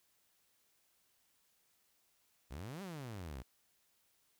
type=exponential two-way sweep; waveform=sawtooth; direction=up then down; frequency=58.3 to 204.1 to 58.3 Hz; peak=-40 dBFS; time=2.5-3.43 s; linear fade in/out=20 ms; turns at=2.82 s; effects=white hiss -75 dBFS RMS until 4.39 s